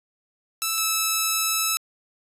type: tone pair in turn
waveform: 5% pulse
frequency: 1318.5 / 1308.6 Hz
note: E6 / E6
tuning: 0 / -13 cents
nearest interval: unison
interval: 13 cents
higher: first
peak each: -11 / -9 dBFS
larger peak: second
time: 0.62-0.78 / 0.78-1.77 s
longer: second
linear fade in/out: 0 ms
effects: resampled to 32000 Hz